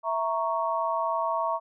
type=chord; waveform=sine; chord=A# diminished; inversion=second; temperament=equal; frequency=659.3 / 932.3 / 1108.7 Hz; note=E5 / A#5 / C#6; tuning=0 / 0 / 0 cents; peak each=-29 dBFS; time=0.03-1.6 s; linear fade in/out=50 ms; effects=none